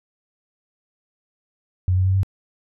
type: tone with pitch steps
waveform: sine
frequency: 91.5 / 93.1 / 94.73 / 96.38 Hz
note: F#2 / F#2 / F#2 / G2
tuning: -19 / +11 / +41 / -29 cents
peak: -15 dBFS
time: 1.88-2.232 s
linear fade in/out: 0 ms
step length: 88 ms
effects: none